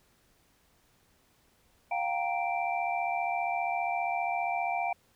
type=tone cluster; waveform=sine; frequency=706 / 781 / 933 / 2346 Hz; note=F5 / G5 / A#5 / D7; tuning=+19 / -7 / +1 / -2 cents; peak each=-31 / -33 / -38 / -36 dBFS; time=1.91-4.93 s; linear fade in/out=5 ms; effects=pink hiss -67 dBFS RMS until 5.15 s